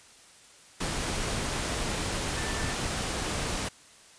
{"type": "tone in noise", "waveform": "sine", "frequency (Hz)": 1772, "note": "A6", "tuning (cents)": 12, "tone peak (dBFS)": -39, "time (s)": [2.36, 2.74], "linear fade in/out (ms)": 10, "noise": "pink", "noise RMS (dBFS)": -31, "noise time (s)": [0.8, 3.69], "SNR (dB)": -11, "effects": ["white hiss -54 dBFS RMS until 4.18 s", "resampled to 22050 Hz"]}